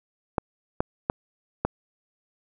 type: clicks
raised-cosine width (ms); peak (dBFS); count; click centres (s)
1; -8; 4; 0.382 / 0.805 / 1.099 / 1.65
effects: none